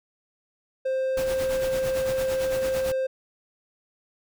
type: tone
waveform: triangle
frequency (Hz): 525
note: C5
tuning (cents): +6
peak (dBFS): -21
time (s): 0.85-3.07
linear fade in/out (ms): 10
type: noise with tremolo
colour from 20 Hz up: pink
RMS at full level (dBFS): -33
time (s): 1.17-2.92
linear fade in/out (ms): 2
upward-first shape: sine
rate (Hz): 8.9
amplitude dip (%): 65
effects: none